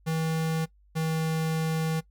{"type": "tone pair in turn", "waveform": "square", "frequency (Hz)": [160.8, 160.11], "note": ["E3", "D#3"], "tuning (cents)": [-43, 50], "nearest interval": "unison", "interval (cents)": 7, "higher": "first", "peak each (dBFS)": -26, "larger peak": "neither", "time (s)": [[0.06, 0.66], [0.95, 2.01]], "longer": "second", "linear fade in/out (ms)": 20, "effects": ["noise-tail reverb RT60 0.1 s tail -20 dB re dry", "added 50 Hz sine -57 dBFS peak until 2.1 s"]}